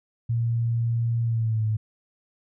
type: tone with pitch glide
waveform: sine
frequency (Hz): 116.54 to 108.74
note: A#2 to A2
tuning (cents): 0 to -20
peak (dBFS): -21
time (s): 0.29-1.77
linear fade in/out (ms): 10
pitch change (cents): -120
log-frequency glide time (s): 1.23-1.65
effects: none